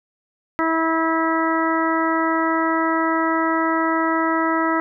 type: harmonic tone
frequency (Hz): 324.9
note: E4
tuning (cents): -25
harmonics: 1 / 2 / 3 / 4 / 5 / 6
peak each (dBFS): -21 / -26 / -24 / -23 / -30 / -27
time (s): 0.59-4.8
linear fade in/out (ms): 0
effects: none